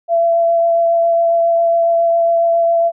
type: tone with vibrato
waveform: sine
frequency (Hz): 674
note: E5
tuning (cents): +38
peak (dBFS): -10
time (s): 0.08-2.92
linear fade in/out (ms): 50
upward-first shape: sine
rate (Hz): 7.3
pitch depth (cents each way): 10
effects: none